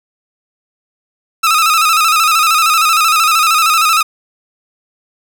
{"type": "tone with vibrato", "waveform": "sawtooth", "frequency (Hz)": 1282, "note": "E6", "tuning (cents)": -49, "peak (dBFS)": -5, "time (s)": [1.43, 4.03], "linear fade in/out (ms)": 10, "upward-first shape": "square", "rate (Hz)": 13, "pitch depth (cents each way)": 58, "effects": []}